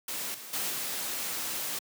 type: noise with level steps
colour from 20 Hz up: white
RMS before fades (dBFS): -35 / -44 / -32 / -34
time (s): 0.08-1.79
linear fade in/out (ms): 5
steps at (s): 0.34 / 0.53 / 0.7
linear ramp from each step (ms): 5
effects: high-pass 150 Hz 12 dB/octave